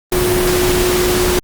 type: tone in noise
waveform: sine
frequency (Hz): 361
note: F#4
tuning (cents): -43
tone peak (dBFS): -14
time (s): 0.12-1.39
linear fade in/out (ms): 2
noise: pink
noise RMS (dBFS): -17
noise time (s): 0.12-1.39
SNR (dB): 0
effects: Opus 32 kbps